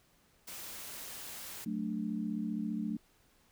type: noise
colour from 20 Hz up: white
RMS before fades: -45 dBFS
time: 0.47-1.65 s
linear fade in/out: 10 ms
type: chord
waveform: sine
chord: D major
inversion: first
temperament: equal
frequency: 185 / 220 / 293.7 Hz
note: F#3 / A3 / D4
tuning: 0 / 0 / 0 cents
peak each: -39 / -35 / -40 dBFS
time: 1.66-2.97 s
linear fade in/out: 5 ms
effects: pink hiss -68 dBFS RMS until 3.51 s